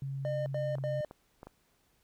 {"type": "tone with pitch glide", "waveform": "sine", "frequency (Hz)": [136.5, 135.17], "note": ["C#3", "C#3"], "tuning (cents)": [-26, -43], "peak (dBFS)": -34, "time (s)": [0.02, 1.01], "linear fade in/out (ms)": 2, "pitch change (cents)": -17, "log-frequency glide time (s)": [0.65, 0.81]}
{"type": "tone bursts", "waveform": "triangle", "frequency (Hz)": 605, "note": "D#5", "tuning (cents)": -49, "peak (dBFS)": -30, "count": 3, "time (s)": [0.25, 1.048], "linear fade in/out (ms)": 0, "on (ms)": 210, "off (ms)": 84}
{"type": "clicks", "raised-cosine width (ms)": 1, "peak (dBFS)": -32, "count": 4, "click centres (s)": [0.784, 1.111, 1.431, 1.47]}
{"effects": ["pink hiss -71 dBFS RMS until 2.03 s"]}